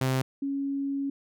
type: tone pair in turn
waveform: sawtooth / sine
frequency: 130.81 / 277.2 Hz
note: C3 / C#4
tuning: 0 / 0 cents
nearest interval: octave + minor second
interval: 1300 cents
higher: second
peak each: -20 / -27 dBFS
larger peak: first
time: 0.01-0.22 / 0.42-1.1 s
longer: second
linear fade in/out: 5 ms
effects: none